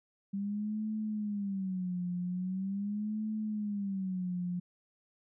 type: tone with vibrato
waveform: sine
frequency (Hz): 196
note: G3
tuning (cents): 0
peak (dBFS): -32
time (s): 0.33-4.6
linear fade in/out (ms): 10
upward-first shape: sine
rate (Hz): 0.42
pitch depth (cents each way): 170
effects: none